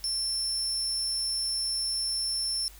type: tone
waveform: 35% pulse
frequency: 5370 Hz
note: E8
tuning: 31 cents sharp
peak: -25 dBFS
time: 0.04-2.68 s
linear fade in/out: 0 ms
effects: added 50 Hz sine -49 dBFS peak until 2.79 s + white hiss -53 dBFS RMS until 2.79 s